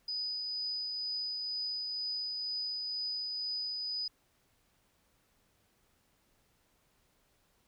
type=tone with tremolo; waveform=sine; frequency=4978 Hz; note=D#8; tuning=in tune; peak=-33 dBFS; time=0.08-4.08 s; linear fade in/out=5 ms; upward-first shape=triangle; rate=2.1 Hz; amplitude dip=25%; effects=pink hiss -72 dBFS RMS until 7.67 s